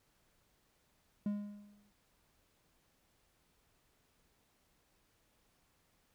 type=tone with exponential decay; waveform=triangle; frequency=205.6 Hz; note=G#3; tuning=17 cents flat; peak=-29 dBFS; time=1.26-1.91 s; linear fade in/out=2 ms; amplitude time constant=140 ms; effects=pink hiss -74 dBFS RMS until 6.14 s